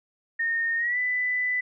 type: tone with pitch glide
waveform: sine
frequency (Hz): 1838 to 1992.8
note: A#6 to B6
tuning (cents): -25 to +15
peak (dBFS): -23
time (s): 0.39-1.61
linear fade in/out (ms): 10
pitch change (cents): +140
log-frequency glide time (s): 0.77-0.98
effects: none